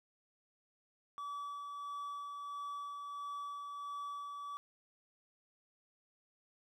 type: tone with tremolo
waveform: triangle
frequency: 1148 Hz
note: D6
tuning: 40 cents flat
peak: -38 dBFS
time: 1.18-4.57 s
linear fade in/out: 0 ms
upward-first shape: sine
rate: 1.5 Hz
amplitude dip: 30%
effects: none